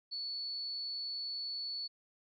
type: tone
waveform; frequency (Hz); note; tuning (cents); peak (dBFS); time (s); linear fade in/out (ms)
sine; 4435; C#8; 0; -37; 0.11-1.88; 20
effects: none